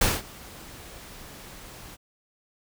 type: noise with ADSR envelope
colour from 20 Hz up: pink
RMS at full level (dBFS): -20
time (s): 0.01-1.97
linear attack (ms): 6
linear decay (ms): 200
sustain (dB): -24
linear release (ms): 31
effects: none